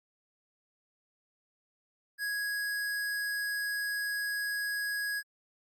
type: tone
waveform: square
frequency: 1661.2 Hz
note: G#6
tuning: in tune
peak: -32 dBFS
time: 2.18-5.23 s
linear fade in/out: 50 ms
effects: Opus 48 kbps